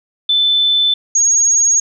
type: tone pair in turn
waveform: sine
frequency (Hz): 3520 / 6595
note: A7 / G#8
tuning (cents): 0 / -13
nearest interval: major seventh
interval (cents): 1087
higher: second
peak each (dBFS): -10 / -9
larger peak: second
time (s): 0.29-0.94 / 1.15-1.8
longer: neither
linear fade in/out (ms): 5
effects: none